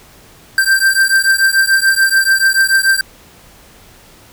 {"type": "beating tone pair", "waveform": "square", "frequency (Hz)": [1568, 1574.9], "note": ["G6", "G6"], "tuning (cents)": [0, 8], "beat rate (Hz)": 6.9, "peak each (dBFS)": -13, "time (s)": [0.58, 3.01], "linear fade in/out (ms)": 2, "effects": ["pink hiss -43 dBFS RMS until 4.32 s"]}